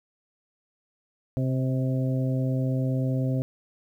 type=harmonic tone with a mistuned harmonic; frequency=130.81 Hz; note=C3; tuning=in tune; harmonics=1 / 2 / 3 / 4 / 5; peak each=-24 / -29 / -40 / -35 / -39 dBFS; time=1.37-3.42 s; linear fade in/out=0 ms; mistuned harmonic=5; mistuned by=-27 cents; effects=10-bit